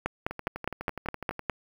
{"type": "two click trains", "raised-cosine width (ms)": 0.5, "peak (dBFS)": [-20, -12], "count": [14, 8], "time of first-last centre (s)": [[0.31, 1.393], [0.06, 1.497]], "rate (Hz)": [12, 4.87], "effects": ["7-bit"]}